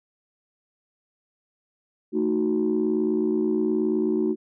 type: chord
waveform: sine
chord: D# diminished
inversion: second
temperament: equal with one note detuned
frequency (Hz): 222.8 / 311.1 / 370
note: A3 / D#4 / F#4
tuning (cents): +22 / 0 / 0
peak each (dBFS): -25 / -24 / -23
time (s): 2.12-4.36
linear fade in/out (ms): 50
effects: tanh soft clip ceiling -14 dBFS